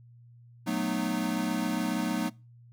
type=chord; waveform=square; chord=B dominant seventh; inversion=second; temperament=equal with one note detuned; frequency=185 / 220 / 246.9 / 305.6 Hz; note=F#3 / A3 / B3 / D#4; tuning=0 / 0 / 0 / -31 cents; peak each=-34 dBFS; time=0.66-2.3 s; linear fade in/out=20 ms; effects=noise-tail reverb RT60 0.3 s tail -23 dB re dry + added 119 Hz sine -51 dBFS peak until 2.72 s